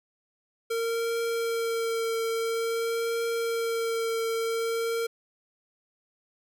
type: tone with vibrato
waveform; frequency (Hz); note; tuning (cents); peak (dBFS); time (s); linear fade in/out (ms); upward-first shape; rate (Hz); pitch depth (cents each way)
square; 458.3; A#4; -29; -27; 0.7-5.07; 10; triangle; 0.49; 17
effects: none